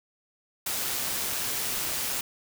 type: noise with amplitude modulation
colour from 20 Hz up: white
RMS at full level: -29 dBFS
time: 0.66-2.21 s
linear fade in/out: 5 ms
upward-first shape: sine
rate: 132 Hz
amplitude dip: 25%
effects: none